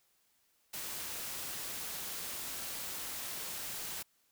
white noise, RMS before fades -41 dBFS, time 0.73-4.03 s, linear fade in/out 10 ms, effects white hiss -73 dBFS RMS until 4.31 s

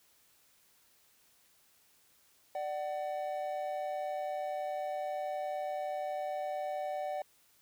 triangle tone pair together, 592.7 / 752 Hz, D5 / F#5, +16 / +28 cents, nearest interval major third, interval 412 cents, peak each -35 / -35 dBFS, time 2.55-7.22 s, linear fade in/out 2 ms, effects white hiss -67 dBFS RMS until 7.61 s

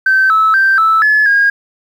sine tone with pitch steps, 1546 / 1303 / 1566 / 1314 / 1715 / 1630 Hz, G6 / E6 / G6 / E6 / A6 / G#6, -24 / -20 / -2 / -6 / -45 / -33 cents, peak -6 dBFS, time 0.06-1.5 s, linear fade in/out 5 ms, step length 240 ms, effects tanh soft clip ceiling -3 dBFS + 7-bit

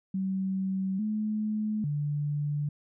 sine tone with pitch steps, 190.8 / 213.9 / 146.6 Hz, G3 / A3 / D3, -47 / -49 / -3 cents, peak -27 dBFS, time 0.14-2.69 s, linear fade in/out 5 ms, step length 850 ms, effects none

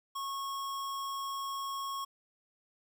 square tone, 1096 Hz, C#6, 20 cents flat, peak -36 dBFS, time 0.15-2.05 s, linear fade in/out 10 ms, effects 11-bit

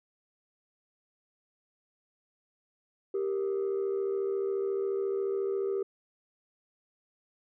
sine tone pair together, 392 / 466.2 Hz, G4 / A#4, 0 / 0 cents, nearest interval minor third, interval 300 cents, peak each -27 / -33 dBFS, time 3.14-5.83 s, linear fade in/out 5 ms, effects tanh soft clip ceiling -25 dBFS

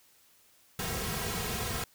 pink noise with comb filter, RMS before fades -34 dBFS, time 0.79-1.84 s, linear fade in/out 2 ms, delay 3.4 ms, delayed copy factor -1, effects white hiss -63 dBFS RMS until 1.94 s

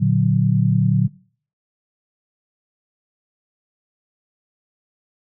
sine chord, Bb augmented, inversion none, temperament equal, 116.54 / 146.83 / 185 Hz, Bb2 / D3 / F#3, 0 / 0 / 0 cents, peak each -18 dBFS, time 0-1.08 s, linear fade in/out 20 ms, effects noise-tail reverb RT60 0.5 s tail -23 dB re dry

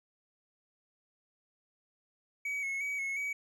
triangle tone with vibrato, 2226 Hz, C#7, 7 cents sharp, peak -31 dBFS, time 2.45-3.33 s, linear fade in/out 5 ms, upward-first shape square, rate 2.8 Hz, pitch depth 33 cents each way, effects none

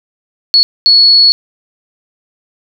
sine tone bursts at uneven times, 4382 Hz, C#8, 21 cents flat, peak -3 dBFS, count 2, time 0.54-0.63 / 0.86-1.32 s, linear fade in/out 0 ms, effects none

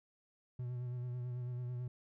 triangle tone with vibrato, 123.47 Hz, B2, in tune, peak -36 dBFS, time 0.59-1.88 s, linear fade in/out 5 ms, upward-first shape sine, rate 9.1 Hz, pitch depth 30 cents each way, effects none

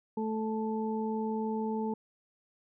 harmonic tone, 219.2 Hz, A3, 6 cents flat, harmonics 1 / 2 / 4, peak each -32 / -35 / -38 dBFS, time 0.17-1.94 s, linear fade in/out 5 ms, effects none

